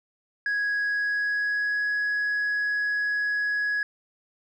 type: tone with pitch glide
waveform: sine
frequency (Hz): 1661.2 to 1673.7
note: G#6 to G#6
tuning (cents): 0 to +13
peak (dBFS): -21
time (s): 0.46-3.83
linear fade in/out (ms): 2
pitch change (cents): +13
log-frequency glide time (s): 0.86-1.88
effects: tanh soft clip ceiling -22 dBFS